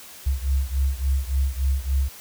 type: beating tone pair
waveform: sine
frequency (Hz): 66.3 / 69.8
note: C2 / C#2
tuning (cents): +23 / +13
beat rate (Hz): 3.5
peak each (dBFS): -22 / -24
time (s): 0.26-2.09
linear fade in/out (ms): 10
effects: white hiss -43 dBFS RMS until 2.2 s